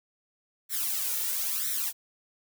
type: noise with flanger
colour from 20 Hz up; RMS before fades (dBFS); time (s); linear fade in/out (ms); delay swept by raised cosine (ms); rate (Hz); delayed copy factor
blue; -30; 0.69-1.93; 50; 0.52 to 2.22; 1; +1
effects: none